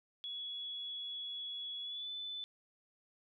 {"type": "tone with pitch glide", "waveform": "sine", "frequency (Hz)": [3374, 3505], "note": ["G#7", "A7"], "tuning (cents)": [27, -7], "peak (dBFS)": -40, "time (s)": [0.24, 2.44], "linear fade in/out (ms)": 0, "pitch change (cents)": 66, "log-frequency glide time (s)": [1.82, 2.1], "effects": []}